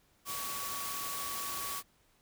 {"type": "tone in noise", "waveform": "sine", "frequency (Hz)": 1129, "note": "C#6", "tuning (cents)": 31, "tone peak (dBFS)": -41, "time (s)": [0.25, 1.83], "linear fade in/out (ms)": 50, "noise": "white", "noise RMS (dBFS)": -39, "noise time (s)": [0.25, 1.83], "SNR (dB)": -5, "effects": ["pink hiss -69 dBFS RMS until 2.21 s"]}